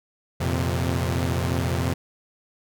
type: chord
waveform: sawtooth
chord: F suspended fourth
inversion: none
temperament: equal with one note detuned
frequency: 86.2 / 116.54 / 130.81 Hz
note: F2 / Bb2 / C3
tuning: -22 / 0 / 0 cents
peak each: -21 / -25 / -23 dBFS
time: 0.4-1.94 s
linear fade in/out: 10 ms
effects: none